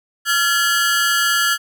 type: ring-modulated tone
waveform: sawtooth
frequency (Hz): 1539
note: G6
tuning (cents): -32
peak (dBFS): -8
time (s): 0.25-1.58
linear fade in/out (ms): 50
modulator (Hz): 162
effects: none